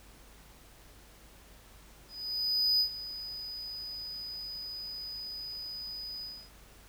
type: tone with ADSR envelope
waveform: triangle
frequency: 4978 Hz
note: D#8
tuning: in tune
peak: -22 dBFS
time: 2.08-6.5 s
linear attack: 720 ms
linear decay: 88 ms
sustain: -15 dB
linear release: 270 ms
effects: added 50 Hz sine -57 dBFS peak until 6.88 s + pink hiss -57 dBFS RMS until 6.88 s